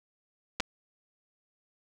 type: clicks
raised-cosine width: 0.2 ms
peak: -12 dBFS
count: 2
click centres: 0.6 / 0.604 s
effects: none